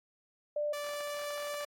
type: tone pair in turn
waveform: sine / sawtooth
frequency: 592 / 584.2 Hz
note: D5 / D5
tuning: +14 / -9 cents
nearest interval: unison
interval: 23 cents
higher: first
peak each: -30 / -32 dBFS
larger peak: first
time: 0.56-0.73 / 0.73-1.65 s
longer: second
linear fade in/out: 5 ms
effects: AAC 48 kbps